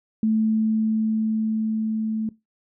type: tone with level ramp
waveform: sine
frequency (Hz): 219.2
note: A3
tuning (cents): -6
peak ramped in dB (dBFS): -17 to -23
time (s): 0.23-2.29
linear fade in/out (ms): 2
effects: noise-tail reverb RT60 0.2 s tail -19 dB re dry